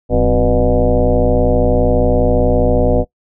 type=tone with frequency modulation; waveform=sine; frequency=261.4 Hz; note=C4; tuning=1 cent flat; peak=-9 dBFS; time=0.09-3.05 s; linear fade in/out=50 ms; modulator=115 Hz; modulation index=3.3; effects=noise-tail reverb RT60 0.1 s tail -20 dB re dry